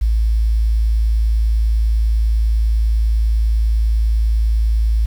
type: tone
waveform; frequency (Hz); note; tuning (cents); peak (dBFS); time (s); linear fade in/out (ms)
sine; 55; A1; 0; -12; 0.01-5.06; 10
effects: 7-bit